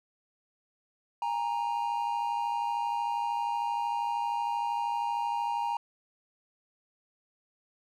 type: tone pair together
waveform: triangle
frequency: 819.4 / 932.3 Hz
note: G#5 / A#5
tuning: -24 / 0 cents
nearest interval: major second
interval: 224 cents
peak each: -31 / -28 dBFS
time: 1.22-5.77 s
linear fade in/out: 2 ms
effects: none